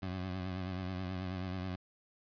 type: tone with vibrato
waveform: 20% pulse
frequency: 92.5 Hz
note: F#2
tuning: in tune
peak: -32 dBFS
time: 0.02-1.76 s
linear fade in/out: 10 ms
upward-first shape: triangle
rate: 9.3 Hz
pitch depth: 65 cents each way
effects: resampled to 11025 Hz + 10-bit